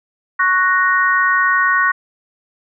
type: chord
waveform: sine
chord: F# major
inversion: second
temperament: equal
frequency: 1108.7 / 1480 / 1864.7 Hz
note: C#6 / F#6 / A#6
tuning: 0 / 0 / 0 cents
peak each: -16 dBFS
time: 0.39-1.92 s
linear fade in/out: 10 ms
effects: none